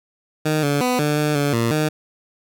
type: tone with pitch steps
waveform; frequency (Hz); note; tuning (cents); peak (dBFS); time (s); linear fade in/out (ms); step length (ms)
15% pulse; 154.3 / 143.6 / 249.8 / 148.9 / 150.3 / 143.6 / 116.1 / 153.6; D#3 / D3 / B3 / D3 / D3 / D3 / A#2 / D#3; -14 / -39 / +20 / +24 / +40 / -39 / -7 / -22; -11; 0.45-1.89; 10; 180
effects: none